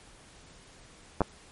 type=clicks; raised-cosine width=1 ms; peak=-10 dBFS; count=2; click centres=1.207 / 1.217 s; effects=pink hiss -54 dBFS RMS until 1.51 s + MP3 48 kbps